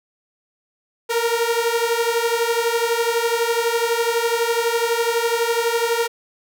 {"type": "beating tone pair", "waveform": "sawtooth", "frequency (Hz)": [460, 472], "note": ["A#4", "A#4"], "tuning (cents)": [-23, 22], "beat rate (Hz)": 12, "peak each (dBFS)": -17, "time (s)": [1.09, 6.08], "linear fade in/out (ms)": 20, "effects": []}